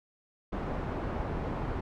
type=low-pass noise; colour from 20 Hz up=pink; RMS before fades=-34 dBFS; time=0.52-1.81 s; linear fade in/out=10 ms; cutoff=1100 Hz; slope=12 dB/octave; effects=none

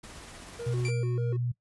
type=noise with tremolo; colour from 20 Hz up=pink; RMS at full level=-45 dBFS; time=0.03-0.91 s; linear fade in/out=10 ms; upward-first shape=sine; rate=16 Hz; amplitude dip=25%
type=tone with vibrato; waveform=triangle; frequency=415.3 Hz; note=G#4; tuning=in tune; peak=-32 dBFS; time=0.59-1.37 s; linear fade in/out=10 ms; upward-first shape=square; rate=3.4 Hz; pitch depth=220 cents each way
type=tone with pitch glide; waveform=sine; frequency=123.47 to 121.63 Hz; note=B2 to B2; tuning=0 to -26 cents; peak=-27 dBFS; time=0.66-1.52 s; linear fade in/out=10 ms; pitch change=-26 cents; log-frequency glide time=0.87-0.92 s
type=tone with exponential decay; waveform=sawtooth; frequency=2349 Hz; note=D7; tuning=in tune; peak=-30 dBFS; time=0.85-1.27 s; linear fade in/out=0 ms; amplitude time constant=90 ms
effects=noise-tail reverb RT60 0.1 s tail -19 dB re dry + resampled to 24000 Hz

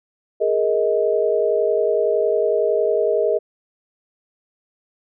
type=chord; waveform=sine; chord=Ab suspended second; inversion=none; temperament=equal with one note detuned; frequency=415.3 / 466.2 / 631.3 Hz; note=Ab4 / Bb4 / Eb5; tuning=0 / 0 / +25 cents; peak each=-20 dBFS; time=0.4-3.39 s; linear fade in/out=20 ms; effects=none

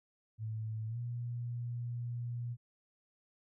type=tone with pitch glide; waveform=sine; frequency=110 to 119.96 Hz; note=A2 to B2; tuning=0 to -50 cents; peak=-36 dBFS; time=0.38-2.57 s; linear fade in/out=50 ms; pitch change=+150 cents; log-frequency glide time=0.88-0.98 s; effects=none

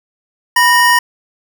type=tone pair together; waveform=square; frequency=980.5 / 1851 Hz; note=B5 / A#6; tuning=-13 / -13 cents; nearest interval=major seventh; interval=1100 cents; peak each=-11 dBFS; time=0.56-0.99 s; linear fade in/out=5 ms; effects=none

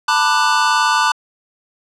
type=chord; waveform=square; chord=B minor seventh; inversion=third; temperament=just; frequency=889 / 987.8 / 1185.3 / 1481.6 Hz; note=A5 / B5 / D6 / F#6; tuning=+18 / 0 / +16 / +2 cents; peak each=-19 dBFS; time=0.08-1.12 s; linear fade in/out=5 ms; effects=low-pass 7000 Hz 12 dB/octave

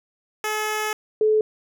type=tone pair in turn; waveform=10% pulse / sine; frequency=428.1 / 431.1 Hz; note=A4 / A4; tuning=-47 / -35 cents; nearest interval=unison; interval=12 cents; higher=second; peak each=-15 dBFS; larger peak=neither; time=0.44-0.93 / 1.21-1.41 s; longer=first; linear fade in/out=2 ms; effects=none

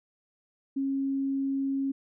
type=tone; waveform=sine; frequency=272.4 Hz; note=C#4; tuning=30 cents flat; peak=-26 dBFS; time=0.76-1.92 s; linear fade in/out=10 ms; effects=none

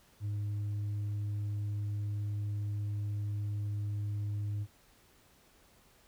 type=tone with tanh clipping; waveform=sine; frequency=103.3 Hz; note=G#2; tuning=9 cents flat; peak=-33 dBFS; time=0.2-4.67 s; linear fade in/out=50 ms; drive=2 dB; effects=pink hiss -64 dBFS RMS until 6.07 s

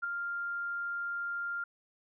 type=tone with ADSR envelope; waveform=sine; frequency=1396.9 Hz; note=F6; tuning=in tune; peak=-28 dBFS; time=0.02-1.64 s; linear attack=22 ms; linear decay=5 ms; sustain=-5 dB; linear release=4 ms; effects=none

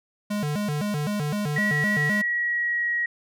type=tone with vibrato; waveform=square; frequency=175.3 Hz; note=F3; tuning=7 cents sharp; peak=-25 dBFS; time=0.3-2.22 s; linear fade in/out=10 ms; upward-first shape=square; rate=3.9 Hz; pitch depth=290 cents each way
type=tone with pitch glide; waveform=sine; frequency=1923 to 1900.9 Hz; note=B6 to A#6; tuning=-47 to +33 cents; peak=-22 dBFS; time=1.56-3.06 s; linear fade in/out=5 ms; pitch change=-20 cents; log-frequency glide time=1.99-2.92 s
effects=none

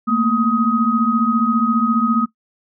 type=tone cluster; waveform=sine; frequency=222.2 / 236.9 / 1258 Hz; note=A3 / A#3 / D#6; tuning=+17 / +28 / +19 cents; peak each=-18 dBFS; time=0.07-2.26 s; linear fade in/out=20 ms; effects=noise-tail reverb RT60 0.1 s tail -18 dB re dry

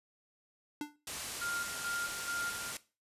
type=tone with exponential decay; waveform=square; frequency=296 Hz; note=D4; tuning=14 cents sharp; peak=-33 dBFS; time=0.81-0.96 s; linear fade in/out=2 ms; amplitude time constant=32 ms
type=low-pass noise; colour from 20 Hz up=white; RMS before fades=-42 dBFS; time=1.07-2.77 s; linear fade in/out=2 ms; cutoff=11000 Hz; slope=24 dB/octave
type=tone with tremolo; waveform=sine; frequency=1400 Hz; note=F6; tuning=4 cents sharp; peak=-35 dBFS; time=1.41-2.72 s; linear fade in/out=10 ms; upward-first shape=square; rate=2.3 Hz; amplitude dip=65%
effects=noise-tail reverb RT60 0.3 s tail -17 dB re dry + resampled to 32000 Hz

